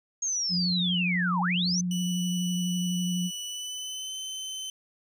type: linear two-way sweep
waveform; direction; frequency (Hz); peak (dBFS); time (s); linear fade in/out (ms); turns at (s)
sine; down then up; 6600 to 780 to 6260; -26; 0.22-1.81; 5; 1.41
type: tone with vibrato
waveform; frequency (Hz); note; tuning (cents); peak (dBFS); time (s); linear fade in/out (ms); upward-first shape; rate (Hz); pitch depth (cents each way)
sine; 178.7; F3; +40; -26; 0.49-3.31; 50; sine; 12; 20
type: tone with pitch glide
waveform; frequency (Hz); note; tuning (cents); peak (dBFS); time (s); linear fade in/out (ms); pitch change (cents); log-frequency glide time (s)
25% pulse; 2960 to 3066; F#7 to G7; 0 to -39; -30; 1.91-4.7; 2; +61; 3.46-4.15
effects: none